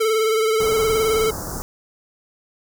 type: tone with vibrato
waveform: square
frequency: 440 Hz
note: A4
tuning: in tune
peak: -17 dBFS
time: 0-1.31 s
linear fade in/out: 10 ms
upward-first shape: sine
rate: 19 Hz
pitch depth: 40 cents each way
type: band-stop noise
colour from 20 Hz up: pink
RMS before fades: -29 dBFS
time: 0.6-1.62 s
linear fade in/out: 0 ms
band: 1500 to 5200 Hz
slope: 48 dB/octave
effects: none